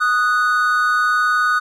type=tone pair together; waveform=triangle; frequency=1241.2 / 1480 Hz; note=D#6 / F#6; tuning=-5 / 0 cents; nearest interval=minor third; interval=305 cents; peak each=-15 dBFS; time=0-1.6 s; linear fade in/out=20 ms; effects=none